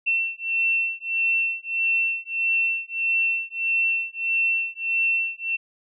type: beating tone pair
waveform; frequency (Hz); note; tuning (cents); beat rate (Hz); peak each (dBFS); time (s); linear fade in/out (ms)
sine; 2697 / 2698.6; E7 / E7; +39 / +40; 1.6; -24; 0.06-5.57; 20
effects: none